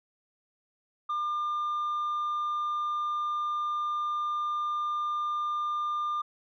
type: tone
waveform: sine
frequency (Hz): 1200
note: D6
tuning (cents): +37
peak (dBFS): -25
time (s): 1.09-6.22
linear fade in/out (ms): 10
effects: tanh soft clip ceiling -27 dBFS